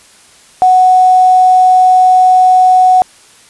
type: tone with quantisation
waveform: sine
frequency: 740 Hz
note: F#5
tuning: in tune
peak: -3 dBFS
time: 0.62-3.02 s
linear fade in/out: 0 ms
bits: 5
effects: white hiss -42 dBFS RMS until 3.49 s + resampled to 24000 Hz